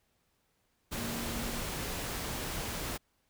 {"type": "tone in noise", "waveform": "sine", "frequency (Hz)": 233.1, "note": "A#3", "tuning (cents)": 0, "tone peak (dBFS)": -40, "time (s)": [0.95, 1.63], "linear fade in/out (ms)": 20, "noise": "pink", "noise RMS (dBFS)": -37, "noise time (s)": [0.91, 2.98], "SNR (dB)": -6, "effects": ["pink hiss -75 dBFS RMS until 3.29 s"]}